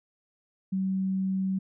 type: tone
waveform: sine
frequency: 190.4 Hz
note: F#3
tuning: 50 cents sharp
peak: -25 dBFS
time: 0.72-1.59 s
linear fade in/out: 10 ms
effects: none